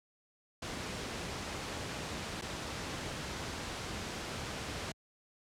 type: noise with dropouts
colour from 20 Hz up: pink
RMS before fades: -39 dBFS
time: 0.62-4.92 s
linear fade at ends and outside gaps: 5 ms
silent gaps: 2.414-2.42 s
effects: high-pass 60 Hz 12 dB/octave + low-pass 7000 Hz 12 dB/octave